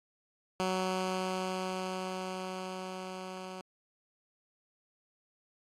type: tone with level ramp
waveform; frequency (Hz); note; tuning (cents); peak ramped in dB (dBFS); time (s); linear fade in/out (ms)
10% pulse; 186.2; F#3; +11; -21 to -33; 0.6-3.61; 0
effects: low-pass 8000 Hz 12 dB/octave + AAC 64 kbps